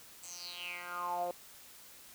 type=tone with band-pass filter sweep; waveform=10% pulse; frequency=176.4 Hz; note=F3; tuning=18 cents sharp; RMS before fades=-40 dBFS; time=0.23-1.31 s; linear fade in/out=2 ms; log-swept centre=7700 to 560 Hz; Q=6.9; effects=white hiss -55 dBFS RMS until 2.14 s